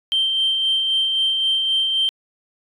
sine tone with tremolo, 3136 Hz, G7, in tune, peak -14 dBFS, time 0.12-2.09 s, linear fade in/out 0 ms, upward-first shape sine, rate 3.8 Hz, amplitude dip 35%, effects tanh soft clip ceiling -12 dBFS

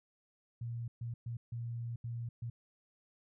sine tone bursts at uneven times, 117.6 Hz, A#2, 16 cents sharp, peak -37 dBFS, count 6, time 0.61-0.88 / 1.01-1.14 / 1.26-1.37 / 1.52-1.96 / 2.04-2.29 / 2.42-2.5 s, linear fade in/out 5 ms, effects none

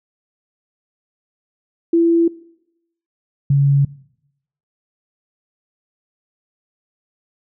sine tone pair in turn, 335.5 / 140.13 Hz, E4 / C#3, +31 / +19 cents, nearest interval octave + minor third, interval 1512 cents, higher first, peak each -10 dBFS, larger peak neither, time 1.93-2.28 / 3.5-3.85 s, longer neither, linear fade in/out 5 ms, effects noise-tail reverb RT60 0.8 s tail -21 dB re dry

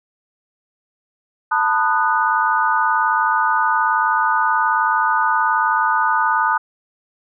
sine chord, B dominant seventh, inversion third, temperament just, 889 / 987.8 / 1234.7 / 1481.6 Hz, A5 / B5 / D#6 / F#6, +18 / 0 / -14 / +2 cents, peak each -19 / -22 / -19 / -20 dBFS, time 1.51-6.58 s, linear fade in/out 10 ms, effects none

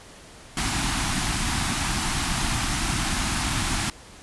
pink band-stop noise, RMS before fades -25 dBFS, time 0.57-3.9 s, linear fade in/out 2 ms, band 330 to 710 Hz, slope 48 dB/octave, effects pink hiss -46 dBFS RMS until 4.22 s + resampled to 24000 Hz

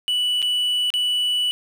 triangle tone with dropouts, 2960 Hz, F#7, in tune, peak -17 dBFS, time 0.08-1.51 s, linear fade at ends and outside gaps 0 ms, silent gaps 0.419-0.426 / 0.903-0.939 s, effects 8-bit

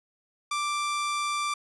sawtooth tone, 1176 Hz, D6, 2 cents sharp, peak -23 dBFS, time 0.51-1.54 s, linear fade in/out 5 ms, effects resampled to 24000 Hz

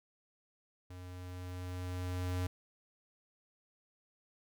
square tone with level ramp, 90.5 Hz, F#2, 38 cents flat, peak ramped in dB -47 to -33 dBFS, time 0.9-2.47 s, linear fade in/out 5 ms, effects none

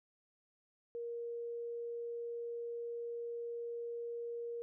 sine tone, 470.4 Hz, A#4, 16 cents sharp, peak -39 dBFS, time 0.95-4.62 s, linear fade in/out 0 ms, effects none

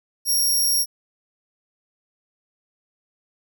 15% pulse tone, 5588 Hz, F8, in tune, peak -12 dBFS, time 0.25-0.86 s, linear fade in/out 50 ms, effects none

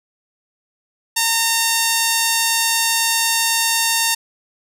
5% pulse tone, 914 Hz, A#5, 34 cents flat, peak -3 dBFS, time 1.16-4.15 s, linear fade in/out 10 ms, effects none

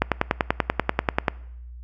click train, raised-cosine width 0.5 ms, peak -3 dBFS, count 14, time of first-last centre 0.02-1.282 s, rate 10.3 Hz, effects noise-tail reverb RT60 0.8 s tail -22 dB re dry + added 60 Hz sine -37 dBFS peak until 1.83 s

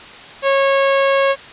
sawtooth tone, 548 Hz, C#5, 20 cents flat, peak -8 dBFS, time 0.42-1.36 s, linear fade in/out 50 ms, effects white hiss -36 dBFS RMS until 1.52 s + resampled to 8000 Hz

